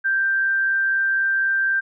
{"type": "tone with amplitude modulation", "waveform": "sine", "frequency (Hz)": 1574, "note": "G6", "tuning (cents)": 7, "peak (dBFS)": -16, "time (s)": [0.04, 1.81], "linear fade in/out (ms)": 20, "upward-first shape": "sine", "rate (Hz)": 124, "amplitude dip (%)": 25, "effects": []}